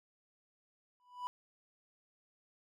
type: tone with exponential growth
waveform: triangle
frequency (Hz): 987.8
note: B5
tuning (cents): 0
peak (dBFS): -32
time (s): 1-1.27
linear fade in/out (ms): 0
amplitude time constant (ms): 58
effects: none